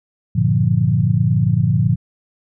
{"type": "chord", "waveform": "sine", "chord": "G minor seventh", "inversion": "none", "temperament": "equal", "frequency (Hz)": [98, 116.54, 146.83, 174.61], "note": ["G2", "Bb2", "D3", "F3"], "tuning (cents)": [0, 0, 0, 0], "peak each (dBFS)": [-21, -16, -18, -19], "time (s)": [0.35, 1.96], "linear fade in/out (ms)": 10, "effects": []}